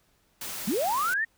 white noise, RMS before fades -36 dBFS, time 0.41-1.14 s, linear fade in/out 5 ms
sine linear sweep, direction up, 167.8 to 1881 Hz, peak -24 dBFS, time 0.67-1.25 s, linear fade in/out 10 ms
effects pink hiss -67 dBFS RMS until 1.37 s

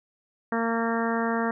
harmonic tone, 229.4 Hz, A#3, 28 cents flat, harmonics 1 / 2 / 3 / 4 / 5 / 6 / 7 / 8, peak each -27 / -30 / -32 / -33 / -34 / -35 / -35 / -36 dBFS, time 0.52-1.51 s, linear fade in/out 2 ms, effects none

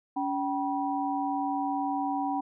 sine tone cluster, 282.6 / 772 / 970 Hz, C#4 / G5 / B5, +34 / -27 / -31 cents, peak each -31 / -30 / -34 dBFS, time 0.16-2.41 s, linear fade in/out 10 ms, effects none

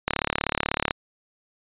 click train, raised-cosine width 0.3 ms, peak -5 dBFS, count 31, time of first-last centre 0.08-0.909 s, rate 36.2 Hz, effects resampled to 8000 Hz

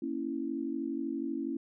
sine chord, A# diminished, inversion none, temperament equal, 233.1 / 277.2 / 329.6 Hz, A#3 / C#4 / E4, 0 / 0 / 0 cents, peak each -39 / -35 / -36 dBFS, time 0.02-1.57 s, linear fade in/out 5 ms, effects none

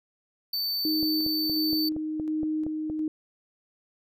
square tone, 4548 Hz, C#8, 44 cents sharp, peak -27 dBFS, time 0.53-1.89 s, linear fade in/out 5 ms
sine tone with tremolo, 310.3 Hz, D#4, 5 cents flat, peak -25 dBFS, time 0.85-3.08 s, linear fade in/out 2 ms, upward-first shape square, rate 1.4 Hz, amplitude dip 30%
click train, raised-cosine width 2 ms, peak -24 dBFS, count 9, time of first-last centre 1.03-2.899 s, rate 4.28 Hz
effects none

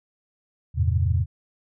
sine tone cluster, 83.6 / 97.7 / 110.6 / 132.1 Hz, E2 / G2 / A2 / C3, +25 / -5 / +9 / +17 cents, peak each -21 / -27 / -25 / -27 dBFS, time 0.74-1.26 s, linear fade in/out 50 ms, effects none

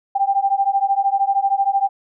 sine beating tone pair, 783 / 796 Hz, G5 / G5, -2 / +26 cents, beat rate 13 Hz, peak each -18 dBFS, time 0.15-1.89 s, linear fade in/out 10 ms, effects none

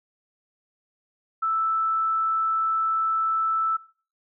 sine tone, 1318.5 Hz, E6, in tune, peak -21 dBFS, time 1.42-3.77 s, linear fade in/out 10 ms, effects noise-tail reverb RT60 0.4 s tail -19 dB re dry

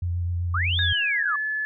sine tone with vibrato, 87.31 Hz, F2, in tune, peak -23 dBFS, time 0.02-0.93 s, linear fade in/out 5 ms, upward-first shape triangle, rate 7.8 Hz, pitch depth 25 cents each way
sine linear two-way sweep, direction up then down, 1108.7 to 3748 to 1108.7 Hz, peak -23 dBFS, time 0.54-1.36 s, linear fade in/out 5 ms, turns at 0.8 s
sine tone with pitch glide, 1661.2 to 1724.8 Hz, G#6 to A6, 0 to -35 cents, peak -24 dBFS, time 0.79-1.65 s, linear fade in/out 0 ms, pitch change +65 cents, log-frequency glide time 1.24-1.35 s
effects none

